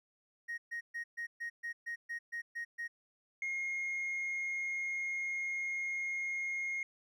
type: tone bursts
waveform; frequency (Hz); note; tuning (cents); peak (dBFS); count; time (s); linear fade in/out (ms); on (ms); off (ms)
triangle; 1873; A#6; +8; -34; 11; 0.48-2.88; 20; 100; 130
type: tone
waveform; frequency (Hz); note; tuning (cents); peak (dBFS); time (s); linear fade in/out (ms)
sine; 2143; C7; +41; -32; 3.42-6.83; 2
effects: tanh soft clip ceiling -33 dBFS